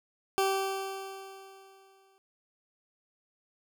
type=tone with exponential decay; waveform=20% pulse; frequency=387.4 Hz; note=G4; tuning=20 cents flat; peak=-19 dBFS; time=0.38-2.18 s; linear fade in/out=0 ms; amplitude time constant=390 ms; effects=none